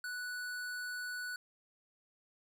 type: tone with hard clipping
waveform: sine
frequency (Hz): 1480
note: F#6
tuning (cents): 0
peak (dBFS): -40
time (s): 0.04-1.36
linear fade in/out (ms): 2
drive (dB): 17
effects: none